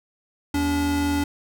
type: tone pair together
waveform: square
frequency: 80.4 / 286.5 Hz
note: E2 / D4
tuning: -43 / -43 cents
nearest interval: octave + minor seventh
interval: 2200 cents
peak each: -28 / -22 dBFS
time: 0.54-1.24 s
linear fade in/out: 5 ms
effects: none